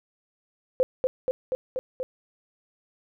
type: tone with echo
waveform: sine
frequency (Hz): 514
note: C5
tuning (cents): -31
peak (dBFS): -17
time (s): 0.8-0.83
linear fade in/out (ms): 0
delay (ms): 240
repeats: 5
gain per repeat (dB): -2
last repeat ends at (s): 2.03
effects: none